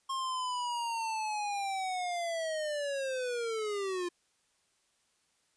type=linear sweep; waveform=square; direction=down; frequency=1074 to 346.8 Hz; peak=-33 dBFS; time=0.09-4.09 s; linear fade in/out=10 ms; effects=white hiss -73 dBFS RMS until 5.56 s + resampled to 22050 Hz